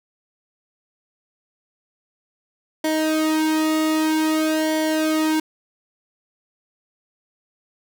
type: tone with flanger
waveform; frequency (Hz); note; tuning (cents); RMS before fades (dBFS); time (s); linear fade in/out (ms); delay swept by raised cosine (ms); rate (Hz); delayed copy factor
sawtooth; 313.3; D#4; +12; -20; 2.84-5.4; 5; 0.76 to 1.96; 0.52; -0.8
effects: none